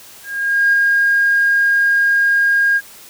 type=tone with ADSR envelope; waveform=sine; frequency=1622 Hz; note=G#6; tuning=41 cents flat; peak=-8 dBFS; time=0.23-2.81 s; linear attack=500 ms; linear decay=6 ms; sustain=-2 dB; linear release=48 ms; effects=tanh soft clip ceiling -5 dBFS + white hiss -40 dBFS RMS until 3.09 s